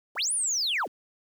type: linear two-way sweep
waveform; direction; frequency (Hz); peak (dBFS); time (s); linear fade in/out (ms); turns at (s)
sine; up then down; 116.54 to 9970 to 116.54; -23; 0.15-0.88; 50; 0.33
effects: tanh soft clip ceiling -22 dBFS + 9-bit